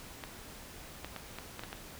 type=clicks; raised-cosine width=0.3 ms; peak=-24 dBFS; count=7; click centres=0.238 / 1.046 / 1.163 / 1.386 / 1.594 / 1.636 / 1.729 s; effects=pink hiss -49 dBFS RMS until 1.99 s